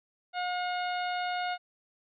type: harmonic tone with a mistuned harmonic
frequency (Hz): 719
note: F#5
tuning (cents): -50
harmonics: 1 / 2 / 3 / 4 / 5 / 6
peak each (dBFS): -31 / -37 / -41 / -43 / -45 / -47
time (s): 0.33-1.58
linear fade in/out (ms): 50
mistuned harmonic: 5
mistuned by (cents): +24
effects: none